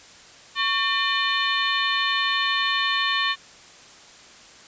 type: harmonic tone with a mistuned harmonic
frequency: 601 Hz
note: D5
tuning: 40 cents sharp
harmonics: 2 / 3 / 4 / 5 / 6 / 7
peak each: -26 / -25 / -30 / -28 / -28 / -32 dBFS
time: 0.55-3.36 s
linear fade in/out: 50 ms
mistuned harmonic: 2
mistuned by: -130 cents
effects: white hiss -47 dBFS RMS until 4.67 s + resampled to 16000 Hz